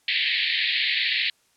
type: band-pass noise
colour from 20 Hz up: pink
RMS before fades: -24 dBFS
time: 0.08-1.3 s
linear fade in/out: 2 ms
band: 1800 to 4400 Hz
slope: 96 dB/octave
effects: white hiss -64 dBFS RMS until 1.56 s + low-pass 10000 Hz 12 dB/octave